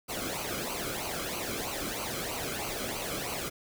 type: noise with flanger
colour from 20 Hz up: pink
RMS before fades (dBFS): -35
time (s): 0.08-3.5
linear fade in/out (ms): 20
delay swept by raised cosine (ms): 0.56 to 1.12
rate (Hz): 3.1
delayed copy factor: -0.7
effects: none